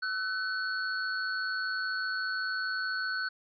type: tone cluster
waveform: sine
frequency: 1323 / 1508 / 4387 Hz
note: E6 / F#6 / C#8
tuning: +6 / +32 / -19 cents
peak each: -40 / -31 / -38 dBFS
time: 0.02-3.29 s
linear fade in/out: 10 ms
effects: none